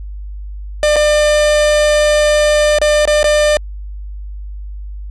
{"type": "tone with dropouts", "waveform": "45% pulse", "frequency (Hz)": 599, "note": "D5", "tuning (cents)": 34, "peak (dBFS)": -9, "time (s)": [0.83, 3.57], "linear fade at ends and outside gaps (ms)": 1, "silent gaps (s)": [[0.96, 0.964], [2.786, 2.815], [3.054, 3.075], [3.23, 3.242]], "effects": ["added 50 Hz sine -24 dBFS peak until 5.1 s", "resampled to 22050 Hz"]}